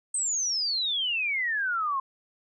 sine exponential sweep, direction down, 8440 to 1046.5 Hz, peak -25 dBFS, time 0.14-2 s, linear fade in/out 5 ms, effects none

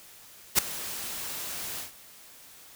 white noise with ADSR envelope, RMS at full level -18 dBFS, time 0.55-1.92 s, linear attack 35 ms, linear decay 5 ms, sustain -18 dB, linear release 130 ms, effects white hiss -51 dBFS RMS until 2.75 s

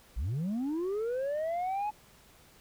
sine linear sweep, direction up, 46.25 to 854 Hz, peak -27 dBFS, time 0.16-1.91 s, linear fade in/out 20 ms, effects tanh soft clip ceiling -29 dBFS + pink hiss -59 dBFS RMS until 2.6 s

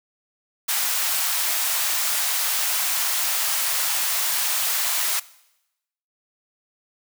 white high-pass noise, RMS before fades -23 dBFS, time 0.68-5.2 s, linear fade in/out 10 ms, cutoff 690 Hz, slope 24 dB/octave, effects noise-tail reverb RT60 0.9 s tail -20 dB re dry

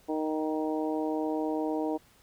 harmonic tone with a mistuned harmonic, 155.56 Hz, D#3, in tune, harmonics 2 / 3 / 4 / 5 / 6, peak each -30 / -34 / -36 / -38 / -40 dBFS, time 0.08-1.98 s, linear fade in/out 20 ms, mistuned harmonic 6, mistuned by +15 cents, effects pink hiss -61 dBFS RMS until 2.22 s

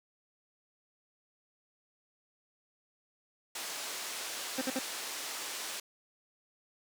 white band-pass noise, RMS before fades -40 dBFS, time 3.55-5.8 s, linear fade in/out 5 ms, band 360 to 8100 Hz, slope 12 dB/octave
25% pulse tone bursts, 261.6 Hz, C4, in tune, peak -27 dBFS, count 3, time 4.58-4.791 s, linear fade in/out 5 ms, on 35 ms, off 53 ms
effects none

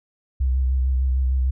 sine tone with vibrato, 64.8 Hz, C2, 16 cents flat, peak -17 dBFS, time 0.4-1.51 s, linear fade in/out 10 ms, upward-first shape sine, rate 6.6 Hz, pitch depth 36 cents each way, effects none

